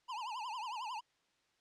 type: tone with vibrato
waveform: square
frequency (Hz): 932.3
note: A#5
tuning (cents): 0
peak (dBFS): -40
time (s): 0.08-1.01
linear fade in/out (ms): 20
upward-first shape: triangle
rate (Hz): 11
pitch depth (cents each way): 220
effects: white hiss -75 dBFS RMS until 1.6 s + low-pass 5000 Hz 12 dB/octave